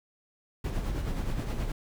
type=noise with tremolo; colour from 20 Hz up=brown; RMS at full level=-29 dBFS; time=0.64-1.72 s; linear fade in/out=5 ms; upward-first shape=sine; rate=9.5 Hz; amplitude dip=45%; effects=none